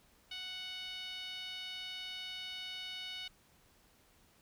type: tone with band-pass filter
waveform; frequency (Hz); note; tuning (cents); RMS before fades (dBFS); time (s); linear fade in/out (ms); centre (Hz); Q
10% pulse; 740; F#5; 0; -44; 0.31-3.28; 5; 3300; 2.3
effects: pink hiss -67 dBFS RMS until 4.41 s